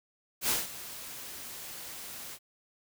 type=noise with ADSR envelope; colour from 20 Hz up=white; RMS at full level=-27 dBFS; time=0.41-2.39 s; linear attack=80 ms; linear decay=180 ms; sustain=-16 dB; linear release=59 ms; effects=none